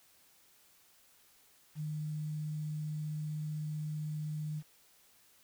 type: tone with quantisation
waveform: sine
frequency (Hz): 152.6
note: D#3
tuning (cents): -33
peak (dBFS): -35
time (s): 1.75-4.63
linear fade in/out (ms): 50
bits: 10
effects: white hiss -65 dBFS RMS until 5.43 s